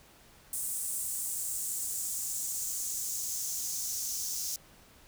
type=noise with high-pass filter sweep; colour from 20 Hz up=white; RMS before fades=-35 dBFS; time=0.53-4.56 s; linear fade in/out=2 ms; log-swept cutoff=8700 to 5800 Hz; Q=2.9; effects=pink hiss -58 dBFS RMS until 5.07 s